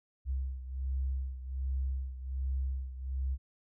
sine beating tone pair, 65.6 / 66.9 Hz, C2 / C2, +5 / +39 cents, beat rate 1.3 Hz, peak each -33 / -38 dBFS, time 0.25-3.38 s, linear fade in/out 50 ms, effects none

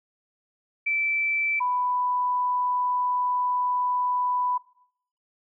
sine tone pair in turn, 2326 / 992.2 Hz, D7 / B5, -17 / +8 cents, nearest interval octave + minor third, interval 1475 cents, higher first, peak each -22 dBFS, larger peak neither, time 0.86-1.6 / 1.6-4.58 s, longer second, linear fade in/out 10 ms, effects noise-tail reverb RT60 0.7 s tail -21 dB re dry

